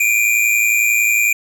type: tone pair together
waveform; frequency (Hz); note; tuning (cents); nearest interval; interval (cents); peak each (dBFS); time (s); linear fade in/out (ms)
square; 2340 / 2451; D7 / D#7; -7 / -27; minor second; 80; -16; 0-1.33; 5
effects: none